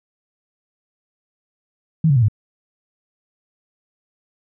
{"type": "tone with pitch steps", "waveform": "sine", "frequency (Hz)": [160, 139.29, 121.26, 105.56], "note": ["D#3", "C#3", "B2", "G#2"], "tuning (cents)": [49, 9, -31, 29], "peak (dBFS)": -11, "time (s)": [2.04, 2.284], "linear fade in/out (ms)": 5, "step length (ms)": 61, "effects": []}